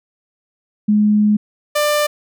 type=tone pair in turn; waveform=sine / sawtooth; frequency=210 / 594 Hz; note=G#3 / D5; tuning=+19 / +20 cents; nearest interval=octave + tritone; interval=1801 cents; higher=second; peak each=-10 dBFS; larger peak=neither; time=0.88-1.37 / 1.75-2.07 s; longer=first; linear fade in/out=10 ms; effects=none